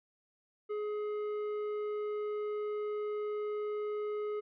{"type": "tone with tanh clipping", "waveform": "sine", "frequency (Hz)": 420.1, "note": "G#4", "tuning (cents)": 20, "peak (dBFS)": -35, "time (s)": [0.69, 4.41], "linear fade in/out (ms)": 20, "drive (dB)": 9, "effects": []}